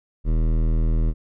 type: tone with hard clipping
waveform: sine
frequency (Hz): 40.12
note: E1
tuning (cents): -46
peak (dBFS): -19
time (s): 0.24-1.14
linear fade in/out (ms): 50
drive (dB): 16
effects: none